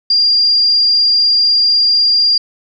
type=tone; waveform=sine; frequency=4792 Hz; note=D8; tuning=34 cents sharp; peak=-8 dBFS; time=0.1-2.38 s; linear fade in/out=5 ms; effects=none